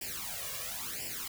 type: noise with flanger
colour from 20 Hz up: white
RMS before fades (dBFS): -39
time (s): 0.01-1.28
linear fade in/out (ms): 5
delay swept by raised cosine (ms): 0.39 to 1.79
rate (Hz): 0.97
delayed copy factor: +0.9
effects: none